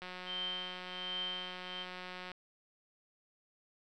click train, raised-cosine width 0.3 ms, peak -29 dBFS, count 419, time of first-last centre 0.02-2.317 s, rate 182 Hz
sine tone with tremolo, 3129 Hz, G7, 4 cents flat, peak -35 dBFS, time 0.25-1.86 s, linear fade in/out 50 ms, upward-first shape triangle, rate 1.3 Hz, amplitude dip 95%
effects none

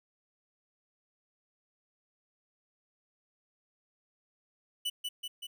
45% pulse tone with echo, 2969 Hz, F#7, 5 cents sharp, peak -30 dBFS, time 4.85-4.9 s, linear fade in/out 10 ms, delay 190 ms, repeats 3, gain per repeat -3 dB, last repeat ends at 5.47 s, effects none

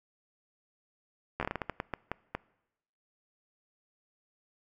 slowing click train, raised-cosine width 0.5 ms, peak -17 dBFS, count 13, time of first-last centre 1.4-2.35 s, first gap 12 ms, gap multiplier 1.31, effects noise-tail reverb RT60 0.9 s tail -23 dB re dry

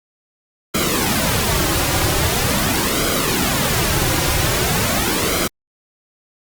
pink noise with flanger, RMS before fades -18 dBFS, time 0.74-5.48 s, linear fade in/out 10 ms, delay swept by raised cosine 1.1 to 4.6 ms, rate 0.43 Hz, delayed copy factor -0.65, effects Opus 48 kbps

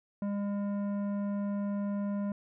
sine tone with tanh clipping, 202.3 Hz, G#3, 45 cents flat, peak -32 dBFS, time 0.22-2.32 s, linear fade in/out 2 ms, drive 12 dB, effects none

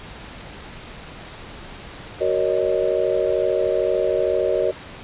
sine chord, D# minor seventh, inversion first, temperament just, 373.4 / 466.7 / 560 / 622.3 Hz, F#4 / A#4 / C#5 / D#5, +16 / +2 / +18 / 0 cents, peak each -23 dBFS, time 2.2-4.72 s, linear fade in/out 20 ms, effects pink hiss -38 dBFS RMS until 5.03 s + resampled to 8000 Hz

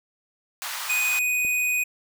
pink high-pass noise, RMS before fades -32 dBFS, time 0.62-1.19 s, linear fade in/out 0 ms, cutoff 920 Hz, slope 24 dB/octave
square tone, 2489 Hz, D#7, in tune, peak -22 dBFS, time 0.89-1.84 s, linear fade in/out 10 ms
click, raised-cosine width 2 ms, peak -27 dBFS, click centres 1.449 s
effects none

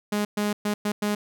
sawtooth tone bursts at uneven times, 207.7 Hz, G#3, in tune, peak -19 dBFS, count 5, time 0.12-0.25 / 0.37-0.53 / 0.65-0.74 / 0.85-0.92 / 1.02-1.15 s, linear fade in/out 5 ms, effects none

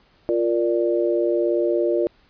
sine chord, Bb major, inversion second, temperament equal, 349.2 / 466.2 / 587.3 Hz, F4 / Bb4 / D5, 0 / 0 / 0 cents, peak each -20 / -24 / -23 dBFS, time 0.29-2.07 s, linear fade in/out 0 ms, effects pink hiss -58 dBFS RMS until 2.29 s + resampled to 11025 Hz

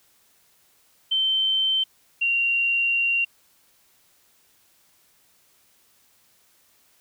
sine tone pair in turn, 3099 / 2761 Hz, G7 / F7, -21 / -20 cents, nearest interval major second, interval 199 cents, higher first, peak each -19 dBFS, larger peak neither, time 1.11-1.84 / 2.21-3.25 s, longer second, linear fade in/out 10 ms, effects white hiss -61 dBFS RMS until 7 s

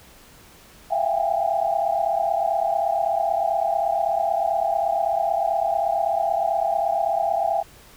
sine tone cluster, 660 / 689 / 776 / 812 Hz, E5 / F5 / G5 / G#5, +2 / -24 / -18 / -39 cents, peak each -25 dBFS, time 0.9-7.63 s, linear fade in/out 20 ms, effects pink hiss -49 dBFS RMS until 7.96 s

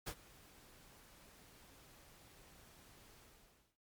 pink noise with ADSR envelope, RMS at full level -42 dBFS, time 0.06-3.77 s, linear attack 16 ms, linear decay 66 ms, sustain -20 dB, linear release 580 ms, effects MP3 96 kbps

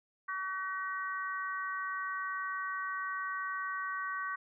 harmonic tone, 379.1 Hz, F#4, 42 cents sharp, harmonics 3 / 4 / 5, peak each -37 / -39 / -41 dBFS, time 0.28-4.36 s, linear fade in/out 10 ms, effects none

